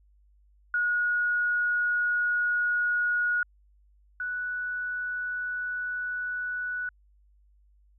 sine tone pair in turn, 1450 / 1477.9 Hz, F#6 / F#6, -35 / -2 cents, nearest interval unison, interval 33 cents, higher second, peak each -23 / -29 dBFS, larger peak first, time 0.74-3.43 / 4.2-6.89 s, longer neither, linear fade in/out 2 ms, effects added 50 Hz sine -58 dBFS peak until 7.98 s

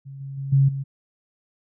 sine tone with level steps, 137 Hz, C#3, 20 cents flat, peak -35 / -31 / -27 / -13 / -25 dBFS, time 0.05-0.84 s, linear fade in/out 20 ms, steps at 0.2 / 0.37 / 0.52 / 0.68 s, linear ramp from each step 10 ms, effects none

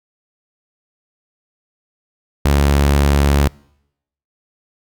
sawtooth tone, 71 Hz, C#2, 42 cents sharp, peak -7 dBFS, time 2.45-3.48 s, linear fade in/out 5 ms, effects noise-tail reverb RT60 0.8 s tail -26 dB re dry

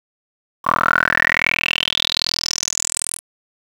10% pulse tone with band-pass filter sweep, 41.22 Hz, E1, 1 cent sharp, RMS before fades -19 dBFS, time 0.64-3.2 s, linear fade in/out 50 ms, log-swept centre 1100 to 10000 Hz, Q 9.3, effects 7-bit

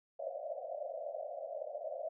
pink band-pass noise, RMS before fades -42 dBFS, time 0.19-2.09 s, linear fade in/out 5 ms, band 540 to 690 Hz, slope 96 dB/octave, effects none

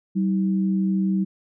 sine tone pair together, 192.02 / 319.1 Hz, G3 / D#4, -35 / +44 cents, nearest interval major sixth, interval 879 cents, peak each -19 / -29 dBFS, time 0.15-1.25 s, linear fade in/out 20 ms, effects none

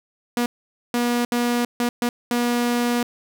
sawtooth tone bursts at uneven times, 240.7 Hz, B3, 44 cents flat, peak -15 dBFS, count 6, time 0.37-0.46 / 0.94-1.25 / 1.32-1.65 / 1.8-1.89 / 2.02-2.09 / 2.31-3.03 s, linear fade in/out 2 ms, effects none

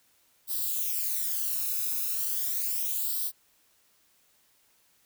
violet noise with flanger, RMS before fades -30 dBFS, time 0.47-3.32 s, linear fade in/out 50 ms, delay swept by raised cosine 0.22 to 0.79 ms, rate 0.36 Hz, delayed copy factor +0.7, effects white hiss -66 dBFS RMS until 5.05 s

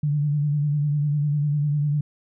sine tone with vibrato, 146.83 Hz, D3, in tune, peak -19 dBFS, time 0.03-2.01 s, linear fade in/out 5 ms, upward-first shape sine, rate 10 Hz, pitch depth 47 cents each way, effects none

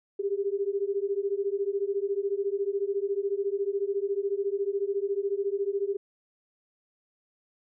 sine beating tone pair, 392 / 406 Hz, G4 / G#4, 0 / -39 cents, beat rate 14 Hz, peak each -29 dBFS, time 0.19-5.97 s, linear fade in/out 10 ms, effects none

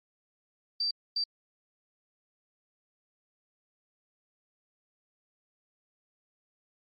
sine tone bursts at uneven times, 4667 Hz, D8, 12 cents flat, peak -27 dBFS, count 2, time 0.8-0.91 / 1.16-1.24 s, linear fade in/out 5 ms, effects Opus 48 kbps

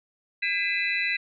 sine tone cluster, 1624 / 2012 / 2427 / 2612 / 3976 Hz, G#6 / B6 / D#7 / E7 / B7, -39 / +32 / -44 / -17 / +11 cents, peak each -35 / -27 / -31 / -29 / -35 dBFS, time 0.42-1.17 s, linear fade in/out 10 ms, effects none

